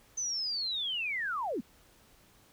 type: linear sweep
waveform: sine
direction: down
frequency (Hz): 6200 to 183.2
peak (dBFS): -31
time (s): 0.17-1.61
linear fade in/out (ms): 10
effects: pink hiss -62 dBFS RMS until 2.52 s

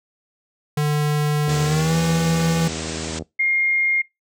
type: tone with pitch glide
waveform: square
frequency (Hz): 149 to 165.33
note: D3 to E3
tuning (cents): +25 to +5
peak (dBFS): -18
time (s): 0.77-2.68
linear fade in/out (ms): 5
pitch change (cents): +180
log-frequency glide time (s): 1.64-1.96
type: click train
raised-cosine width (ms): 2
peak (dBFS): -17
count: 140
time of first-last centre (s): 1.48-3.222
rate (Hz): 79.8
type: low-pass noise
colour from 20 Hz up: white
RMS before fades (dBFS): -32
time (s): 1.49-3.19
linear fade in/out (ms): 2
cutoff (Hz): 8300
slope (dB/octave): 96
type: tone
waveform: sine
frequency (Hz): 2128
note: C7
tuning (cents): +29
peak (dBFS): -16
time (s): 3.39-4.02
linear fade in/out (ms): 10
effects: noise-tail reverb RT60 0.2 s tail -23 dB re dry + high-pass 60 Hz 12 dB/octave

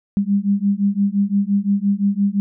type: beating tone pair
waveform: sine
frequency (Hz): 197.6 / 203.4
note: G3 / G#3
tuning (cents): +14 / -36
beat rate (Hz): 5.8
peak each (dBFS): -18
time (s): 0.17-2.4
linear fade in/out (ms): 0
effects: none

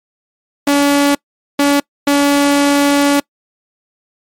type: tone bursts at uneven times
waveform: sawtooth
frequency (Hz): 284.8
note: C#4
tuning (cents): +47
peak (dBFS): -5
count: 3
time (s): 0.67-1.15 / 1.59-1.8 / 2.07-3.2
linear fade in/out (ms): 5
effects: noise-tail reverb RT60 0.1 s tail -25 dB re dry + MP3 64 kbps

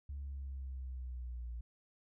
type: linear sweep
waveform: sine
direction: down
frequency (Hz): 70.9 to 58.27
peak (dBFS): -39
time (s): 0.09-1.61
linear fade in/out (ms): 5
effects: tanh soft clip ceiling -37 dBFS

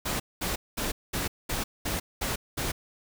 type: noise bursts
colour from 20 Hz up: pink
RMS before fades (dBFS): -30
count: 8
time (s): 0.05-2.72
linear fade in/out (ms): 10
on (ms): 150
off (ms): 210
effects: none

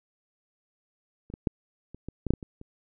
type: clicks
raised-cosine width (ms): 3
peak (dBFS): -30 / -23 / -11 / -29 / -23 / -17 / -7 / -16 / -26 / -30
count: 10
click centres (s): 1.301 / 1.339 / 1.472 / 1.946 / 2.086 / 2.267 / 2.306 / 2.337 / 2.428 / 2.614
effects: none

